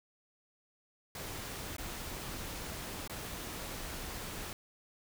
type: noise with dropouts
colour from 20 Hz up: pink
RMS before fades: -42 dBFS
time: 1.15-4.53 s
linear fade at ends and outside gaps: 2 ms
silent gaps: 1.767-1.782 / 3.076-3.096 s
effects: none